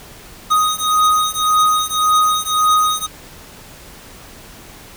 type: beating tone pair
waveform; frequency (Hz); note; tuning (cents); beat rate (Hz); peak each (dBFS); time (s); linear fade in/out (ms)
square; 1247 / 1248.8; D#6 / D#6; +3 / +6; 1.8; -17 / -16; 0.5-3.07; 20
effects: pink hiss -39 dBFS RMS until 4.96 s